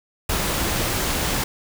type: noise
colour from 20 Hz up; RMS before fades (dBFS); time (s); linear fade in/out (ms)
pink; -23; 0.29-1.44; 5
effects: none